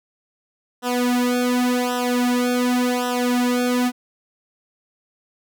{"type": "tone with flanger", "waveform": "sawtooth", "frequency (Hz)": 246.9, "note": "B3", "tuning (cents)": 0, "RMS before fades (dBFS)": -20, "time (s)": [0.82, 3.92], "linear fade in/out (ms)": 50, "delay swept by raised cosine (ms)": [0.44, 3.04], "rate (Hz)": 0.89, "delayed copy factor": -1, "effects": []}